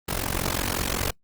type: noise with amplitude modulation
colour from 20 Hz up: pink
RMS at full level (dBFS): -23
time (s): 0.08-1.11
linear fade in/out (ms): 10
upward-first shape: sine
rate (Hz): 45.3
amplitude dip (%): 85
effects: noise-tail reverb RT60 0.1 s tail -25 dB re dry + Opus 24 kbps